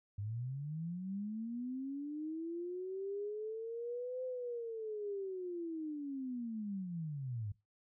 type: linear two-way sweep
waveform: sine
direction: up then down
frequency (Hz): 98 to 514 to 98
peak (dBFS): -38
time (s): 0.18-7.52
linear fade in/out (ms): 5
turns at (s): 4.24
effects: noise-tail reverb RT60 0.2 s tail -17 dB re dry